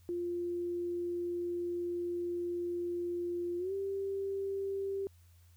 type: tone with pitch glide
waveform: sine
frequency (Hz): 349.2 to 392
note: F4 to G4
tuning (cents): 0 to 0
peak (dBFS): -33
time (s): 0.09-5.07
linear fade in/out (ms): 0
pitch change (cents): +200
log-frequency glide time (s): 3.58-3.73
effects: added 86 Hz sine -58 dBFS peak until 5.56 s + white hiss -70 dBFS RMS until 5.56 s